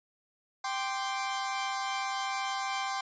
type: chord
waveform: sawtooth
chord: G suspended fourth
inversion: none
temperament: equal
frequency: 784 / 1046.5 / 1174.7 Hz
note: G5 / C6 / D6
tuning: 0 / 0 / 0 cents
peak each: -30 / -32 / -36 dBFS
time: 0.64-3.01 s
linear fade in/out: 5 ms
effects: resampled to 16000 Hz